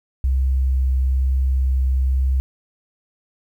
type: tone with vibrato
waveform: sine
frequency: 65.41 Hz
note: C2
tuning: in tune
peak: -15 dBFS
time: 0.24-2.4 s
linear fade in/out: 0 ms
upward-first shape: triangle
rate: 1.1 Hz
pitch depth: 8 cents each way
effects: 9-bit